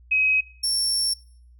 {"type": "tone pair in turn", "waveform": ["sine", "30% pulse"], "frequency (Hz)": [2538, 5453], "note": ["D#7", "F8"], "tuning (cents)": [34, -42], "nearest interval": "octave + minor second", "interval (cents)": 1324, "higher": "second", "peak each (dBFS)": -17, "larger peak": "neither", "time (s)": [[0.11, 0.41], [0.63, 1.14]], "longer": "second", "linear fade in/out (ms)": 10, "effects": ["noise-tail reverb RT60 0.6 s tail -24 dB re dry", "added 60 Hz sine -48 dBFS peak until 1.59 s"]}